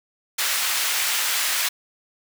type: high-pass noise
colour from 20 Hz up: pink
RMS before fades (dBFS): -23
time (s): 0.38-1.69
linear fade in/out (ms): 10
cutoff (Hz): 1600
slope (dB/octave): 12
effects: none